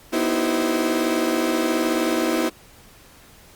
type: tone cluster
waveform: 35% pulse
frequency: 242.8 / 307.1 / 326 / 379.8 / 520 Hz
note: B3 / D#4 / E4 / F#4 / C5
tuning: -29 / -23 / -19 / +45 / -11 cents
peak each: -25 / -26 / -21 / -26 / -27 dBFS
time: 0.12-2.5 s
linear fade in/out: 20 ms
effects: pink hiss -49 dBFS RMS until 3.55 s + Opus 48 kbps